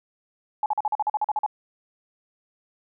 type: tone bursts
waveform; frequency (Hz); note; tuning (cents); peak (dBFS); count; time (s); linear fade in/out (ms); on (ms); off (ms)
sine; 848; G#5; +36; -20; 12; 0.63-1.463; 2; 30; 43
effects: none